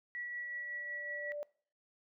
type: tone with tremolo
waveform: sine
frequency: 1938 Hz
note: B6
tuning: 33 cents flat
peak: -38 dBFS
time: 0.15-1.32 s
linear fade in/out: 0 ms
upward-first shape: triangle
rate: 5.4 Hz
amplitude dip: 30%
type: tone with exponential growth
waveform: sine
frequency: 587.3 Hz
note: D5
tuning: in tune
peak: -36 dBFS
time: 0.23-1.43 s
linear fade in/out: 0 ms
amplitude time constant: 260 ms
effects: noise-tail reverb RT60 0.5 s tail -24 dB re dry